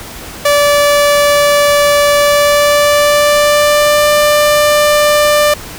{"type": "tone with pitch glide", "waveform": "sawtooth", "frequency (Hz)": [580, 593.2], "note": ["D5", "D5"], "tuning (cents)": [-22, 17], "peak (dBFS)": -3, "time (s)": [0.45, 5.54], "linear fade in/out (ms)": 5, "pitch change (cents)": 39, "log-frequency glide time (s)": [2.19, 4.09], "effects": ["pink hiss -28 dBFS RMS until 5.78 s"]}